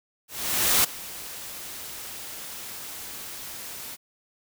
white noise with ADSR envelope, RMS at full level -19 dBFS, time 0.28-3.97 s, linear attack 560 ms, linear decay 10 ms, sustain -19 dB, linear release 33 ms, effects none

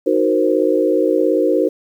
sine chord, C half-diminished seventh, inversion first, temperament equal, 311.1 / 370 / 466.2 / 523.3 Hz, Eb4 / Gb4 / Bb4 / C5, 0 / 0 / 0 / 0 cents, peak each -18 dBFS, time 0.06-1.69 s, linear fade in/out 10 ms, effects 8-bit

